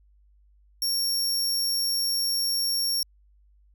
sawtooth tone, 5520 Hz, F8, 21 cents flat, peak -21 dBFS, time 0.82-3.03 s, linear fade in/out 2 ms, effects added 50 Hz sine -56 dBFS peak until 3.74 s

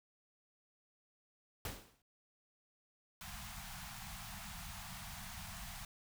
pink noise with exponential decay, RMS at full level -40 dBFS, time 1.65-2.02 s, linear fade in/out 2 ms, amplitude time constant 80 ms
pink band-stop noise, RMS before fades -48 dBFS, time 3.21-5.85 s, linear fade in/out 2 ms, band 220 to 670 Hz, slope 96 dB/octave
effects none

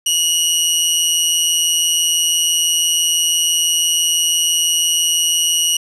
20% pulse tone with amplitude modulation, 2900 Hz, F#7, 35 cents flat, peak -6 dBFS, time 0.06-5.77 s, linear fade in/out 5 ms, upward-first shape sine, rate 166 Hz, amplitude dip 50%, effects resampled to 32000 Hz + 7-bit

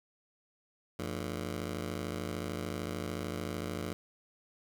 15% pulse ring-modulated tone, 130.81 Hz, C3, in tune, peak -26 dBFS, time 0.99-3.93 s, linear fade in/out 0 ms, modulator 38.7 Hz, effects none

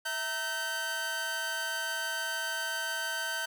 sawtooth tone cluster, 655 / 926 / 1541 Hz, E5 / A#5 / G6, -11 / -12 / -30 cents, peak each -38 / -37 / -29 dBFS, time 0.05-3.46 s, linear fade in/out 10 ms, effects none

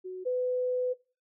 sine tone pair in turn, 370 / 501.6 Hz, F#4 / B4, 0 / +27 cents, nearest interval perfect fourth, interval 527 cents, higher second, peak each -35 / -26 dBFS, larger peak second, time 0.04-0.25 / 0.25-0.94 s, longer second, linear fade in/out 20 ms, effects noise-tail reverb RT60 0.3 s tail -19 dB re dry

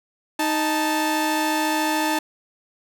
sawtooth tone pair together, 311.1 / 879.4 Hz, D#4 / A5, 0 / -1 cents, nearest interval octave + tritone, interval 1799 cents, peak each -19 dBFS, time 0.39-2.19 s, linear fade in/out 5 ms, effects none

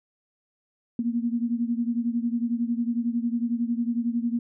sine beating tone pair, 232.6 / 243.6 Hz, A#3 / B3, -4 / -24 cents, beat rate 11 Hz, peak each -25 / -28 dBFS, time 0.99-4.39 s, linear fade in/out 2 ms, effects none

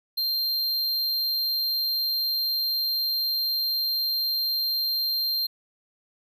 square tone, 4176 Hz, C8, 4 cents flat, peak -24 dBFS, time 0.17-5.47 s, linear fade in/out 10 ms, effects none

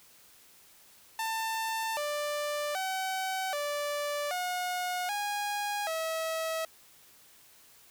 sawtooth tone with pitch steps, 893 / 590 / 759 / 584 / 723 / 822 / 646 Hz, A5 / D5 / F#5 / D5 / F#5 / G#5 / E5, +25 / +8 / +44 / -10 / -40 / -18 / -35 cents, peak -27 dBFS, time 1.19-6.65 s, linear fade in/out 2 ms, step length 780 ms, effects white hiss -58 dBFS RMS until 7.9 s

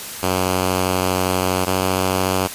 5% pulse tone pair in turn, 92.5 / 93.68 Hz, F#2 / F#2, 0 / +22 cents, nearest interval unison, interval 22 cents, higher second, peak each -6 dBFS, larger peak neither, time 0.22-1.66 / 1.66-2.48 s, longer first, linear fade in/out 20 ms, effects white hiss -31 dBFS RMS until 2.54 s + resampled to 32000 Hz

